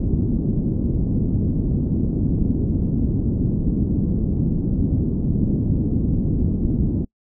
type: low-pass noise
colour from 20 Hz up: white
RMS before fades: -20 dBFS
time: 0-7.05 s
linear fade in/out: 5 ms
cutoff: 260 Hz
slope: 24 dB/octave
effects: noise-tail reverb RT60 0.1 s tail -25 dB re dry